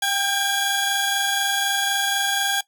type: tone cluster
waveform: sawtooth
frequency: 791 / 1606 / 3357 Hz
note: G5 / G6 / G#7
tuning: +15 / +41 / +18 cents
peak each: -21 dBFS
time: 0.02-2.61 s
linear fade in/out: 5 ms
effects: noise-tail reverb RT60 0.1 s tail -18 dB re dry